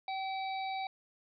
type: harmonic tone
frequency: 768 Hz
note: G5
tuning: 36 cents flat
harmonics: 1 / 3 / 5 / 6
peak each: -35 / -43 / -46 / -53 dBFS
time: 0.08-0.87 s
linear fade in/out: 2 ms
effects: none